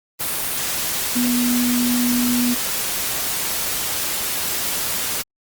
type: tone in noise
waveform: sine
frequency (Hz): 244.3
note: B3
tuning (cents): -19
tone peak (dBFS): -17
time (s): 1.15-2.55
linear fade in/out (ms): 20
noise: white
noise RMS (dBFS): -23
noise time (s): 0.19-5.23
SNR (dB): +3
effects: Opus 32 kbps